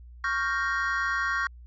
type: chord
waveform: triangle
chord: G half-diminished seventh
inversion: second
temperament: equal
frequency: 1108.7 / 1396.9 / 1568 / 1864.7 Hz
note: Db6 / F6 / G6 / Bb6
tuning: 0 / 0 / 0 / 0 cents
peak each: -29 dBFS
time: 0.24-1.47 s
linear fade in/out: 2 ms
effects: added 60 Hz sine -44 dBFS peak until 1.66 s + resampled to 16000 Hz